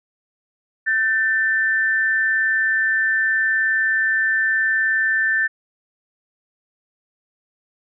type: tone pair together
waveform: sine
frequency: 1540.8 / 1780 Hz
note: G6 / A6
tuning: -30 / +20 cents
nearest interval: major second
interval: 250 cents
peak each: -22 / -17 dBFS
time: 0.86-5.48 s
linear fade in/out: 20 ms
effects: none